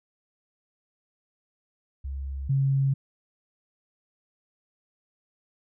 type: tone pair in turn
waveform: sine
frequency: 68.2 / 136.4 Hz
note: C#2 / C#3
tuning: -28 / -28 cents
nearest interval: octave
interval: 1200 cents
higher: second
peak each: -30 / -20 dBFS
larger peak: second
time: 2.04-2.49 / 2.49-2.94 s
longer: neither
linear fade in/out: 10 ms
effects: none